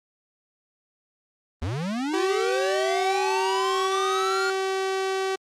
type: linear sweep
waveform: square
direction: up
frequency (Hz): 73.42 to 1431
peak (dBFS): -26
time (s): 1.62-4.5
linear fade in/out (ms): 0
type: tone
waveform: sawtooth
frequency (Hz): 382.7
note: G4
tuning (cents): -42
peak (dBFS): -20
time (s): 2.13-5.36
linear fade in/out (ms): 10
effects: low-pass 7000 Hz 12 dB/octave + Opus 32 kbps